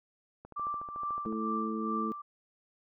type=click train; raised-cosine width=1 ms; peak=-33 dBFS; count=13; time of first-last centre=0.45-1.326 s; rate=13.7 Hz
type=tone with tremolo; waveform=sine; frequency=1174.7 Hz; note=D6; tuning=in tune; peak=-31 dBFS; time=0.56-2.22 s; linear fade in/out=10 ms; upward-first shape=sine; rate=2.3 Hz; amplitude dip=65%
type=harmonic tone; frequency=110 Hz; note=A2; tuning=in tune; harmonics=2 / 3 / 4; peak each=-34 / -38 / -40 dBFS; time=1.26-2.12 s; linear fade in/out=0 ms
effects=none